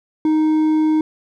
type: tone with hard clipping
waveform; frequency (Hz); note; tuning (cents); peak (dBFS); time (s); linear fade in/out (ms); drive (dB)
triangle; 311.1; D#4; 0; -14; 0.25-1.01; 2; 7
effects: none